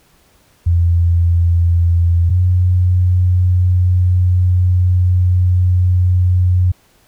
sine tone pair in turn, 85.5 / 90.41 Hz, F2 / F#2, -36 / -40 cents, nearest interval minor second, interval 96 cents, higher second, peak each -9 dBFS, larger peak neither, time 0.66-2.3 / 2.3-6.72 s, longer second, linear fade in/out 10 ms, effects pink hiss -53 dBFS RMS until 7.07 s

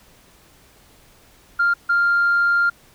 sine tone bursts at uneven times, 1396.9 Hz, F6, in tune, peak -13 dBFS, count 2, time 1.59-1.74 / 1.89-2.7 s, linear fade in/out 10 ms, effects tanh soft clip ceiling -11 dBFS + pink hiss -52 dBFS RMS until 2.94 s

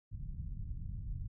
pink low-pass noise, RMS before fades -41 dBFS, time 0.11-1.28 s, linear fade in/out 20 ms, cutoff 140 Hz, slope 24 dB/octave, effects none

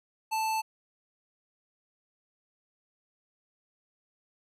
square tone, 880 Hz, A5, in tune, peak -28 dBFS, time 0.31-0.62 s, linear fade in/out 20 ms, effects resampled to 32000 Hz

